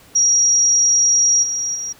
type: tone with level steps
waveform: sine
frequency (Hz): 5690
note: F8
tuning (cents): +31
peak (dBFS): -11 / -19 / -23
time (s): 0.15-1.93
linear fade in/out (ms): 10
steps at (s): 1.42 / 1.74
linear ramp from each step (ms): 20
effects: pink hiss -47 dBFS RMS until 1.99 s + high-pass 60 Hz 12 dB/octave